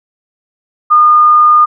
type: tone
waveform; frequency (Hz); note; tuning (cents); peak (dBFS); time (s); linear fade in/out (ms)
sine; 1218; D#6; -37; -3; 0.9-1.66; 20
effects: none